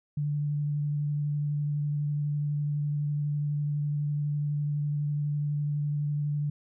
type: tone with vibrato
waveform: sine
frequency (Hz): 146.83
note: D3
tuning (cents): 0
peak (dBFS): -26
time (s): 0.17-6.5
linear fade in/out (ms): 5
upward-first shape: triangle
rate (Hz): 12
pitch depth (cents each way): 15
effects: none